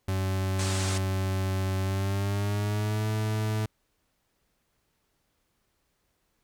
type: tone with pitch glide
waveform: 40% pulse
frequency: 95.2 to 108.1 Hz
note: F#2 to A2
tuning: +50 to -30 cents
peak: -25 dBFS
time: 0.08-3.66 s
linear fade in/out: 5 ms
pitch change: +220 cents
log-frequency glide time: 1.81-3.07 s
type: low-pass noise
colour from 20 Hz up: white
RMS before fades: -35 dBFS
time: 0.59-0.98 s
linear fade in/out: 2 ms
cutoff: 9100 Hz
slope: 48 dB/octave
effects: pink hiss -74 dBFS RMS until 6.43 s